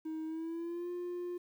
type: tone with pitch glide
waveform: triangle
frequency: 316.6 to 353.3 Hz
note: D#4 to F4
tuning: +30 to +20 cents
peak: -34 dBFS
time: 0.05-1.38 s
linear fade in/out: 10 ms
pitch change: +190 cents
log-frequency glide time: 0.26-0.9 s
effects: tanh soft clip ceiling -30 dBFS + 11-bit